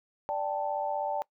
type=chord; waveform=sine; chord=D suspended fourth; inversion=none; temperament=equal; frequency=587.3 / 784 / 880 Hz; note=D5 / G5 / A5; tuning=0 / 0 / 0 cents; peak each=-33 dBFS; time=0.29-1.22 s; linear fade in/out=0 ms; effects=noise-tail reverb RT60 0.1 s tail -22 dB re dry